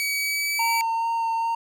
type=tone with pitch glide; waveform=sawtooth; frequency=2269 to 2299 Hz; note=C#7 to D7; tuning=+40 to -37 cents; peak=-20 dBFS; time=0-0.81 s; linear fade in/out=0 ms; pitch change=+23 cents; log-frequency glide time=0.16-0.56 s
type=tone with vibrato; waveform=triangle; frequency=915 Hz; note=A#5; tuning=32 cents flat; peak=-20 dBFS; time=0.59-1.55 s; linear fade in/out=5 ms; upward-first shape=sine; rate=2.4 Hz; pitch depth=11 cents each way
effects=none